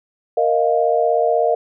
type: chord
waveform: sine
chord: Bb suspended fourth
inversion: none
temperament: equal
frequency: 466.2 / 622.3 / 698.5 Hz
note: Bb4 / Eb5 / F5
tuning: 0 / 0 / 0 cents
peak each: -18 dBFS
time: 0.37-1.55 s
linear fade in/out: 5 ms
effects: none